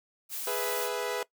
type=noise; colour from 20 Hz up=blue; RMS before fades=-36 dBFS; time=0.29-0.9 s; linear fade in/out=50 ms
type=chord; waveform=sawtooth; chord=E major; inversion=first; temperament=equal; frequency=415.3 / 493.9 / 659.3 Hz; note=G#4 / B4 / E5; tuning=0 / 0 / 0 cents; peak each=-31 / -29 / -34 dBFS; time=0.47-1.23 s; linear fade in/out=2 ms
effects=noise-tail reverb RT60 0.1 s tail -20 dB re dry